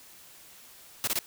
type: noise bursts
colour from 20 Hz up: white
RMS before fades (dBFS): -28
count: 3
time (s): 1.04-1.189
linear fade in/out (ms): 0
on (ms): 33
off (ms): 25
effects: white hiss -52 dBFS RMS until 1.26 s